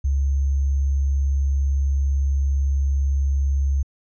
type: tone with sample-and-hold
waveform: sine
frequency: 68.9 Hz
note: C#2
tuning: 10 cents flat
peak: -17 dBFS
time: 0.04-3.83 s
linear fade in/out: 10 ms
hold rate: 6300 Hz
effects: resampled to 16000 Hz